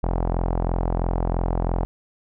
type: tone with low-pass filter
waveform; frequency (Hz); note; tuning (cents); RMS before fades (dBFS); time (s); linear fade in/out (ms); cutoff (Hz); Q
sawtooth; 43.01; F1; -26; -23; 0.03-1.85; 0; 820; 2.2
effects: none